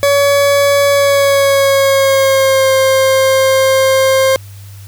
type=tone with pitch glide; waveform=40% pulse; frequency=565 to 530.2 Hz; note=C#5 to C5; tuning=+33 to +23 cents; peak=-7 dBFS; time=0.03-4.36 s; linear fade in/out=0 ms; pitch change=-110 cents; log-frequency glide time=0.9-2.72 s; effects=added 99 Hz sine -30 dBFS peak until 4.87 s + white hiss -42 dBFS RMS until 4.87 s